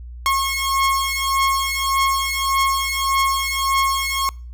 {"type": "beating tone pair", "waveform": "sawtooth", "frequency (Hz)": [1086, 1087.7], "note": ["C#6", "C#6"], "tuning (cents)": [-36, -33], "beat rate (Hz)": 1.7, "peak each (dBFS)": -17, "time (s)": [0.26, 4.29], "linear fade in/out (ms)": 0, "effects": ["noise-tail reverb RT60 0.4 s tail -25 dB re dry", "added 60 Hz sine -32 dBFS peak until 4.53 s"]}